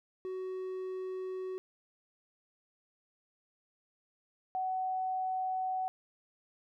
triangle / sine tone pair in turn, 373.5 / 749.4 Hz, F#4 / F#5, +16 / +22 cents, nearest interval octave, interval 1206 cents, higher second, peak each -34 / -31 dBFS, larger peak second, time 0.25-1.58 / 4.55-5.88 s, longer neither, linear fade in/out 0 ms, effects none

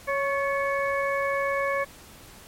harmonic tone with a mistuned harmonic, 554.4 Hz, C#5, in tune, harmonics 1 / 2 / 3 / 4, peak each -26 / -29 / -31 / -32 dBFS, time 0.07-1.85 s, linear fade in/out 20 ms, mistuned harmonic 3, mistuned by +55 cents, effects pink hiss -48 dBFS RMS until 2.47 s + MP3 64 kbps

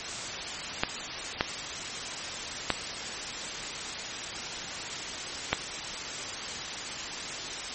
clicks, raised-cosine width 0.3 ms, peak -6 dBFS, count 4, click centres 0.835 / 1.409 / 2.703 / 5.53 s, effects white hiss -35 dBFS RMS until 7.74 s + MP3 32 kbps

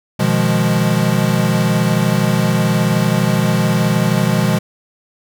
square chord, F half-diminished seventh, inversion second, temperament equal, 123.47 / 155.56 / 174.61 / 207.7 Hz, Cb3 / Eb3 / F3 / Ab3, 0 / 0 / 0 / 0 cents, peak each -19 / -20 / -18 / -19 dBFS, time 0.19-4.59 s, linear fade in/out 10 ms, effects none

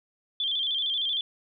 sine tone with vibrato, 3322 Hz, G#7, in tune, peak -25 dBFS, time 0.4-1.21 s, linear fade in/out 2 ms, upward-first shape square, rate 13 Hz, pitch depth 73 cents each way, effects none

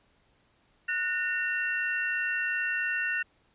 sine tone cluster, 1469 / 1826 / 2729 Hz, F#6 / A#6 / F7, -13 / -36 / -41 cents, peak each -31 / -30 / -34 dBFS, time 0.88-3.23 s, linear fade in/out 10 ms, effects pink hiss -67 dBFS RMS until 3.54 s + resampled to 8000 Hz

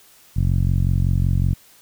10% pulse tone with low-pass filter, 45.36 Hz, F#1, 34 cents flat, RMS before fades -18 dBFS, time 0.36-1.54 s, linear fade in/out 10 ms, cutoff 120 Hz, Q 1.3, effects white hiss -51 dBFS RMS until 1.81 s

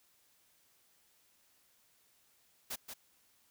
white noise with echo, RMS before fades -40 dBFS, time 2.7-2.76 s, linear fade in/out 10 ms, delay 180 ms, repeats 1, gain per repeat -6 dB, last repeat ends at 2.94 s, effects white hiss -70 dBFS RMS until 3.5 s

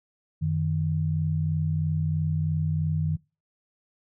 sine tone pair together, 92.5 / 155.56 Hz, F#2 / D#3, 0 / 0 cents, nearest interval major sixth, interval 900 cents, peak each -28 / -24 dBFS, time 0.41-3.17 s, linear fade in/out 20 ms, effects noise-tail reverb RT60 0.3 s tail -23 dB re dry

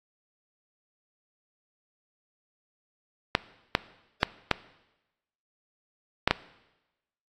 clicks, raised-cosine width 0.3 ms, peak -3 dBFS, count 6, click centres 3.351 / 3.751 / 4.231 / 4.513 / 6.276 / 6.31 s, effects noise-tail reverb RT60 1.0 s tail -19 dB re dry + AAC 48 kbps

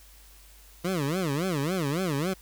20% pulse tone with vibrato, 162.3 Hz, E3, 27 cents flat, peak -21 dBFS, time 0.84-2.34 s, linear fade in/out 10 ms, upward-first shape sine, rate 3.6 Hz, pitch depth 290 cents each way, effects added 50 Hz sine -52 dBFS peak until 2.41 s + white hiss -55 dBFS RMS until 2.41 s

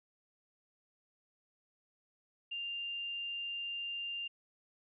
sine tone, 2794 Hz, F7, in tune, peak -37 dBFS, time 2.51-4.28 s, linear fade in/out 10 ms, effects none

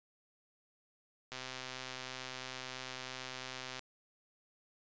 click train, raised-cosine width 0.2 ms, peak -25 dBFS, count 320, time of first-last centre 1.32-3.793 s, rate 129 Hz, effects resampled to 16000 Hz

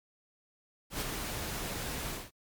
pink noise with ADSR envelope, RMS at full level -33 dBFS, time 0.9-2.31 s, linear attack 110 ms, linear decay 20 ms, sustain -4 dB, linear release 200 ms, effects MP3 96 kbps

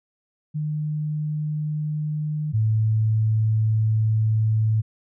sine tone pair in turn, 151.8 / 109.61 Hz, D#3 / A2, -42 / -6 cents, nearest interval tritone, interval 564 cents, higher first, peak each -23 / -17 dBFS, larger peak second, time 0.54-2.53 / 2.53-4.82 s, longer second, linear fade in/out 20 ms, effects none

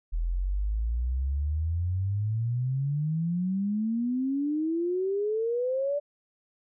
sine exponential sweep, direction up, 40 to 587.3 Hz, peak -25 dBFS, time 0.12-6 s, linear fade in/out 20 ms, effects none

